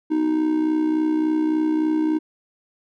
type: tone with amplitude modulation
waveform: triangle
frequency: 311.1 Hz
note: D#4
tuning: in tune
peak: -13 dBFS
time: 0.1-2.19 s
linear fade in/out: 20 ms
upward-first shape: sine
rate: 63.5 Hz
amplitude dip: 60%
effects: none

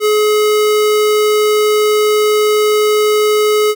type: tone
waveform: square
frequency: 423.9 Hz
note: G#4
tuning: 35 cents sharp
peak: -10 dBFS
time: 0-3.75 s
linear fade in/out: 50 ms
effects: none

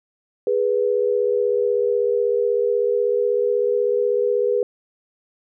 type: tone pair together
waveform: sine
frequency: 411.8 / 488 Hz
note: G#4 / B4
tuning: -15 / -21 cents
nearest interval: minor third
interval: 294 cents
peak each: -20 / -19 dBFS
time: 0.47-4.63 s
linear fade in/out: 2 ms
effects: none

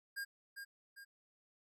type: tone with echo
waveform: square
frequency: 1614 Hz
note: G#6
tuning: 50 cents flat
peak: -40 dBFS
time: 0.16-0.25 s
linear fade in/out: 20 ms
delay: 400 ms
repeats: 2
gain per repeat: -6 dB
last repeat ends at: 1.05 s
effects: none

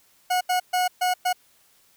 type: tone bursts at uneven times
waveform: 40% pulse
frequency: 729 Hz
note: F#5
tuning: 26 cents flat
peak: -19 dBFS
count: 5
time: 0.3-0.41 / 0.49-0.6 / 0.73-0.88 / 1.01-1.14 / 1.25-1.33 s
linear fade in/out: 10 ms
effects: white hiss -60 dBFS RMS until 1.96 s

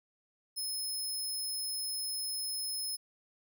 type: tone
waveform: 20% pulse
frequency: 5180 Hz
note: E8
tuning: 31 cents flat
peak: -29 dBFS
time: 0.56-2.97 s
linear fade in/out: 20 ms
effects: none

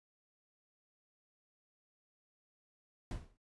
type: noise with exponential decay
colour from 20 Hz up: brown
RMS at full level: -36 dBFS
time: 3.11-3.37 s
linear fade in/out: 1 ms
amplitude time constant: 55 ms
effects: noise-tail reverb RT60 0.1 s tail -17 dB re dry + resampled to 24000 Hz

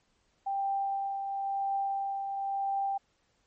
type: tone with tremolo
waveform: sine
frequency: 788 Hz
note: G5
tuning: 9 cents sharp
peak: -27 dBFS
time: 0.46-2.98 s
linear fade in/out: 10 ms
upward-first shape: triangle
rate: 0.97 Hz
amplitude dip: 45%
effects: pink hiss -72 dBFS RMS until 3.46 s + MP3 32 kbps

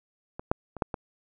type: clicks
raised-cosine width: 1 ms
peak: -22 / -8 / -24 / -10 / -17 dBFS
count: 5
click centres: 0.395 / 0.515 / 0.767 / 0.822 / 0.942 s
effects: none

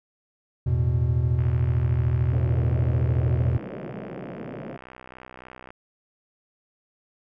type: chord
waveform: triangle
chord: E suspended fourth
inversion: none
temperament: equal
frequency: 82.41 / 110 / 123.47 Hz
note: E2 / A2 / B2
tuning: 0 / 0 / 0 cents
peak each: -22 / -26 / -20 dBFS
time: 0.66-3.58 s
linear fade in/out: 10 ms
type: click train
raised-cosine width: 0.5 ms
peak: -27 dBFS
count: 275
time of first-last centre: 1.39-5.705 s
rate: 63.5 Hz
type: band-pass noise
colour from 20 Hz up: pink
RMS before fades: -36 dBFS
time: 2.32-4.77 s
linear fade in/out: 10 ms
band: 120 to 680 Hz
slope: 48 dB/octave
effects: none

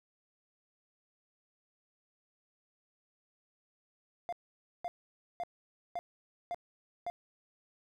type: tone bursts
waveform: triangle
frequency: 698.5 Hz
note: F5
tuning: in tune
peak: -32 dBFS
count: 6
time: 4.29-7.1 s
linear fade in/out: 0 ms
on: 35 ms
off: 520 ms
effects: none

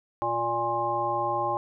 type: harmonic tone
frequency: 117.5 Hz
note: A#2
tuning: 14 cents sharp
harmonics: 1 / 3 / 5 / 7 / 9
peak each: -40 / -34 / -32 / -28 / -29 dBFS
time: 0.22-1.57 s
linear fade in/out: 0 ms
effects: none

